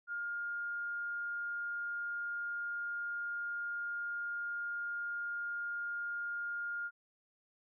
sine tone, 1413 Hz, F6, 20 cents sharp, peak -36 dBFS, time 0.07-6.91 s, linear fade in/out 50 ms, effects none

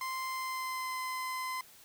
30% pulse tone with pitch glide, 1043 to 1028.6 Hz, C6 to C6, -6 to -30 cents, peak -32 dBFS, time 0.01-1.61 s, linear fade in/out 2 ms, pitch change -24 cents, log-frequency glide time 0.28-0.99 s, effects white hiss -57 dBFS RMS until 1.84 s

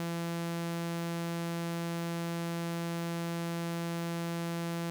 sawtooth tone, 169 Hz, E3, 43 cents sharp, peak -29 dBFS, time 0-4.9 s, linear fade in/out 0 ms, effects none

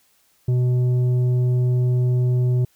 sine tone with tanh clipping, 124.7 Hz, B2, 17 cents sharp, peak -17 dBFS, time 0.48-2.65 s, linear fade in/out 5 ms, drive 7 dB, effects white hiss -61 dBFS RMS until 2.75 s

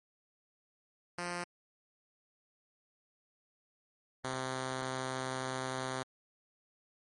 5% pulse tone pair in turn, 175.4 / 130.36 Hz, F3 / C3, +8 / -6 cents, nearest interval perfect fourth, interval 514 cents, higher first, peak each -25 / -24 dBFS, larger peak second, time 1.18-1.44 / 4.24-6.03 s, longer second, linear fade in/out 5 ms, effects MP3 48 kbps

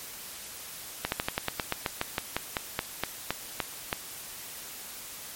slowing click train, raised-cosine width 0.3 ms, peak -10 dBFS, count 18, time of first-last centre 1.05-3.929 s, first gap 71 ms, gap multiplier 1.1, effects white hiss -42 dBFS RMS until 5.35 s + MP3 64 kbps

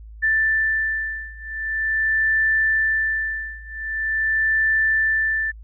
sine beating tone pair, 1767 / 1767.44 Hz, A6 / A6, +7 / +7 cents, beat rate 0.44 Hz, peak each -22 / -21 dBFS, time 0.22-5.52 s, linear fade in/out 20 ms, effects added 54 Hz sine -37 dBFS peak until 5.63 s

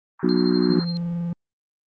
pink band-pass noise, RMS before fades -40 dBFS, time 0.19-0.85 s, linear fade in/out 5 ms, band 860 to 1700 Hz, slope 48 dB/octave
harmonic tone, 61 Hz, B1, 21 cents flat, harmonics 3 / 4 / 5 / 6, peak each -22 / -22 / -22 / -22 dBFS, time 0.23-0.8 s, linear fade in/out 5 ms
sine tone with tremolo, 4186 Hz, C8, in tune, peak -29 dBFS, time 0.29-0.97 s, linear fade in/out 0 ms, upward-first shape sine, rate 12 Hz, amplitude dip 80%
triangle tone with vibrato, 171.4 Hz, F3, 32 cents flat, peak -21 dBFS, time 0.7-1.33 s, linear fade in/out 2 ms, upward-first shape sine, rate 20 Hz, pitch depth 26 cents each way
effects Opus 24 kbps

